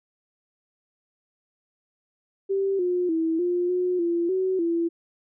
sine tone with pitch steps, 390.5 / 357.9 / 325 / 353.5 / 361.6 / 341.4 / 375.4 / 336.6 Hz, G4 / F4 / E4 / F4 / F#4 / F4 / F#4 / E4, -7 / +42 / -24 / +21 / -40 / -39 / +25 / +36 cents, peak -21 dBFS, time 2.49-4.89 s, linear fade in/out 20 ms, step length 300 ms, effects none

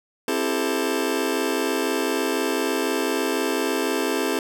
sawtooth chord, A minor seventh, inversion first, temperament just, 264 / 330 / 396 / 440 Hz, C4 / E4 / G4 / A4, +16 / +2 / +18 / 0 cents, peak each -23 dBFS, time 0.28-4.39 s, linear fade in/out 2 ms, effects none

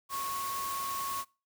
sine tone in noise, 1100 Hz, C#6, 14 cents flat, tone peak -34 dBFS, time 0.09-1.25 s, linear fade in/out 50 ms, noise white, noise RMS -40 dBFS, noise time 0.09-1.25 s, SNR +3 dB, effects noise-tail reverb RT60 0.3 s tail -23 dB re dry

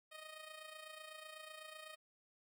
10% pulse tone with amplitude modulation, 622.3 Hz, D#5, in tune, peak -40 dBFS, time 0.11-1.96 s, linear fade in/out 20 ms, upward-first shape sine, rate 28 Hz, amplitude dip 60%, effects none

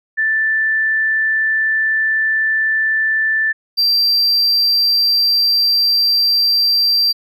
sine / triangle tone pair in turn, 1764 / 4709 Hz, A6 / D8, +4 / +4 cents, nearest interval octave + perfect fourth, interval 1700 cents, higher second, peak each -13 / -10 dBFS, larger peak second, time 0.17-3.53 / 3.77-7.13 s, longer neither, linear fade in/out 20 ms, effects none

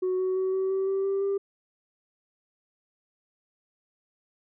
sine tone with pitch steps, 369.5 / 373.1 / 376.8 / 380.5 / 384.3 / 388.1 / 391.9 / 395.8 Hz, F#4 / F#4 / F#4 / F#4 / G4 / G4 / G4 / G4, -2 / +14 / +32 / +48 / -34 / -17 / 0 / +17 cents, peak -22 dBFS, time 0.02-1.38 s, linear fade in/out 10 ms, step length 170 ms, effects tanh soft clip ceiling -22 dBFS

